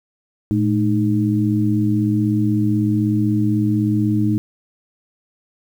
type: tone cluster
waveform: sine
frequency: 112.4 / 213.6 / 309.7 Hz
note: A2 / G#3 / D#4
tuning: +37 / +49 / -8 cents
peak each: -19 dBFS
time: 0.51-4.38 s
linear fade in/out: 0 ms
effects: 8-bit